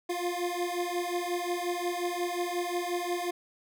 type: beating tone pair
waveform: 25% pulse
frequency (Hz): 349.2 / 354.8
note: F4 / F4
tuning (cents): 0 / +27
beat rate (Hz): 5.6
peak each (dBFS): -29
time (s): 0.09-3.31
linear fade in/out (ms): 10
effects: none